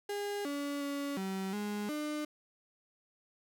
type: tone with pitch steps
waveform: 35% pulse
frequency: 407.6 / 285.3 / 282.8 / 191.5 / 207.3 / 300.4 Hz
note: G#4 / C#4 / C#4 / G3 / G#3 / D4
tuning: -32 / +50 / +35 / -40 / -3 / +39 cents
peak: -33 dBFS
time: 0.09-2.25 s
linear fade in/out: 5 ms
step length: 360 ms
effects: none